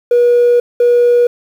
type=tone pair in turn; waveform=triangle; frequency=482.5 / 482.5 Hz; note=B4 / B4; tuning=-40 / -40 cents; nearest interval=unison; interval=0 cents; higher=neither; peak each=-3 dBFS; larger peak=neither; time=0.11-0.6 / 0.8-1.27 s; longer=first; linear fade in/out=5 ms; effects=tanh soft clip ceiling -3 dBFS + 7-bit